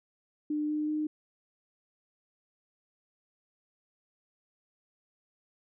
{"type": "tone with pitch steps", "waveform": "sine", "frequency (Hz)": [300, 302.6, 305.2], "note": ["D4", "D#4", "D#4"], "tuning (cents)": [37, -48, -33], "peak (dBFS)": -28, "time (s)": [0.5, 1.07], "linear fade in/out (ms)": 5, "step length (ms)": 190, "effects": []}